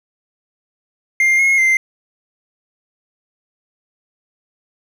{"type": "tone with pitch steps", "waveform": "triangle", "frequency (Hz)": [2109, 2160, 2085], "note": ["C7", "C#7", "C7"], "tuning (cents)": [13, -45, -7], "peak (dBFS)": -9, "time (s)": [1.2, 1.77], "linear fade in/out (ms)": 2, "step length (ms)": 190, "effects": []}